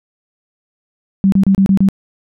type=tone bursts; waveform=sine; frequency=193.7 Hz; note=G3; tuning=20 cents flat; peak=-7 dBFS; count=6; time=1.24-1.887 s; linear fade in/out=0 ms; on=82 ms; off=31 ms; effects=none